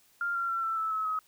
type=tone with pitch steps; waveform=sine; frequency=1396.9 / 1375.3 / 1354 / 1333 / 1312.4 / 1292.1 / 1272.1 Hz; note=F6 / F6 / E6 / E6 / E6 / E6 / D#6; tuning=0 / -27 / +46 / +19 / -8 / -35 / +38 cents; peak=-28 dBFS; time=0.21-1.19 s; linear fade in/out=2 ms; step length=140 ms; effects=white hiss -64 dBFS RMS until 1.27 s